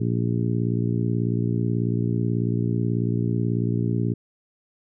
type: harmonic tone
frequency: 58.27 Hz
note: A#1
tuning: in tune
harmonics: 2 / 3 / 4 / 5 / 6 / 7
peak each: -23 / -27 / -29 / -31 / -33 / -34 dBFS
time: 0-4.14 s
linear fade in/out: 10 ms
effects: none